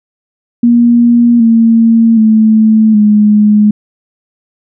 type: tone with pitch steps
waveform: sine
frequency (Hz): 237.4 / 227.9 / 218.7 / 209.9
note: A#3 / A#3 / A3 / G#3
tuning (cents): +32 / -39 / -10 / +19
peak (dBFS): -3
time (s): 0.63-3.71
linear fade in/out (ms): 5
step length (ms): 770
effects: none